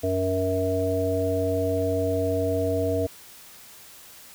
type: harmonic tone with a mistuned harmonic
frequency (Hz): 94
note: F#2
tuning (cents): +28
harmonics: 1 / 3 / 5 / 7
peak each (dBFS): -28 / -29 / -26 / -27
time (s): 0.03-3.07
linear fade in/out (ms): 10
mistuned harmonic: 7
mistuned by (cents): -21
effects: white hiss -47 dBFS RMS until 4.34 s